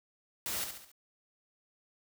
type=noise with echo; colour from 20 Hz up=white; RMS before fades=-36 dBFS; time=0.46-0.64 s; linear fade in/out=0 ms; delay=69 ms; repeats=4; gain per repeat=-6 dB; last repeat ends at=0.916 s; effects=none